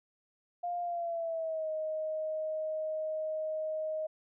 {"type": "tone with pitch glide", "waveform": "sine", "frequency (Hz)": [702, 625.4], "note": ["F5", "D#5"], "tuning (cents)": [9, 9], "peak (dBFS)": -32, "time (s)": [0.63, 4.07], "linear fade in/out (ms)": 10, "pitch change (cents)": -200, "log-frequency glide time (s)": [0.82, 1.7], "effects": []}